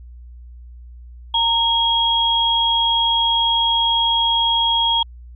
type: tone pair together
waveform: sine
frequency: 922 / 3286 Hz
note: A#5 / G#7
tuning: -19 / -19 cents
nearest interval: octave + minor seventh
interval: 2200 cents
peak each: -19 / -16 dBFS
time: 1.34-5.03 s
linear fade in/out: 5 ms
effects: added 60 Hz sine -36 dBFS peak until 5.35 s